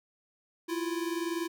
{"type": "tone pair together", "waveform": "square", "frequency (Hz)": [332, 352.2], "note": ["E4", "F4"], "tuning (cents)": [12, 15], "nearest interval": "minor second", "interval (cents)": 103, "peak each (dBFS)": [-33, -36], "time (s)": [0.68, 1.48], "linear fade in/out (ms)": 20, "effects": []}